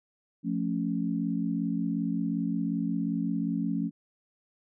sine chord, F augmented, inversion none, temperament equal, 174.61 / 220 / 277.2 Hz, F3 / A3 / C#4, 0 / 0 / 0 cents, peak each -31 dBFS, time 0.43-3.91 s, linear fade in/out 50 ms, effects none

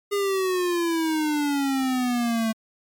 square exponential sweep, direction down, 409.3 to 220 Hz, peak -22 dBFS, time 0.11-2.53 s, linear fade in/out 20 ms, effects MP3 96 kbps

